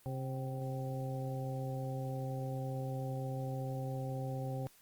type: harmonic tone with a mistuned harmonic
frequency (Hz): 132.3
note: C3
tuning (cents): +20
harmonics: 1 / 2 / 3 / 4 / 6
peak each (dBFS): -37 / -46 / -49 / -44 / -47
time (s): 0.06-4.67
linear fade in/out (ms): 0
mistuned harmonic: 6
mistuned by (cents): -45
effects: white hiss -64 dBFS RMS until 4.81 s + Opus 32 kbps